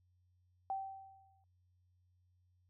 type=tone with exponential decay; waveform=sine; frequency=775 Hz; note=G5; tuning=20 cents flat; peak=-34 dBFS; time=0.7-1.44 s; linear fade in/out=1 ms; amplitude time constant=160 ms; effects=added 90 Hz sine -70 dBFS peak until 2.69 s